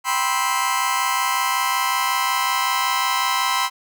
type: chord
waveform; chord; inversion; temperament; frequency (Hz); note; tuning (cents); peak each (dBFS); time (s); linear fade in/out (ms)
sawtooth; C major seventh; second; just; 784.9 / 981.1 / 1046.5 / 1308.1; G5 / B5 / C6 / E6; +2 / -12 / 0 / -14; -24 / -20 / -18 / -23; 0.04-3.7; 50
effects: none